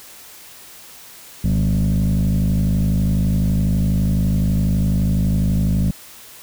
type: tone with frequency modulation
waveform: sine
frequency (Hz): 123.47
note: B2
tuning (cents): 0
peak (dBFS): -12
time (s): 1.44-5.91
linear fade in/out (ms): 5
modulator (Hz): 52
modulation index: 1.7
effects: tanh soft clip ceiling -13 dBFS + white hiss -41 dBFS RMS until 6.42 s